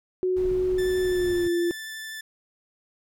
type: tone with pitch glide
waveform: sine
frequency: 368.8 to 346.1 Hz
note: F#4 to F4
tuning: -6 to -16 cents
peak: -21 dBFS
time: 0.23-1.71 s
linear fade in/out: 0 ms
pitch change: -110 cents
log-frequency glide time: 1.02-1.49 s
type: noise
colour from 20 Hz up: brown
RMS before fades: -37 dBFS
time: 0.36-1.48 s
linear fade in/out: 10 ms
type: tone with vibrato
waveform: sawtooth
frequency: 1760 Hz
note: A6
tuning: in tune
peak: -31 dBFS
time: 0.78-2.21 s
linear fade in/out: 5 ms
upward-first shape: triangle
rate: 12 Hz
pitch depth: 11 cents each way
effects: none